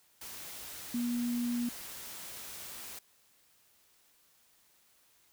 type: tone in noise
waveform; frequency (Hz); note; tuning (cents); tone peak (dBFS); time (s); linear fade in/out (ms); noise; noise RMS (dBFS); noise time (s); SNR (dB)
sine; 240.2; B3; -48; -30; 0.94-1.69; 5; white; -45; 0.21-2.99; +12
effects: white hiss -67 dBFS RMS until 5.32 s